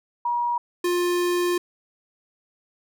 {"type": "tone pair in turn", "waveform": ["sine", "square"], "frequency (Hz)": [957, 352.9], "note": ["A#5", "F4"], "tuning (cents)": [45, 18], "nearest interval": "octave + perfect fourth", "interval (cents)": 1727, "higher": "first", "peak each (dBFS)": -21, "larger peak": "neither", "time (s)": [[0.25, 0.58], [0.84, 1.58]], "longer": "second", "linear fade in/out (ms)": 5, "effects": []}